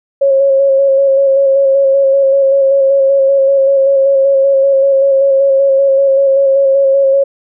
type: tone with vibrato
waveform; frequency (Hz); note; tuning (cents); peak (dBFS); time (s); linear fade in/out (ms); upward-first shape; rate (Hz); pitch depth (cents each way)
sine; 546; C#5; -26; -6; 0.21-7.24; 10; square; 5.2; 20
effects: none